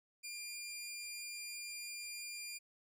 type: tone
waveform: 15% pulse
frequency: 2401 Hz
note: D7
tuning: 38 cents sharp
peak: -37 dBFS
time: 0.23-2.59 s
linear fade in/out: 20 ms
effects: none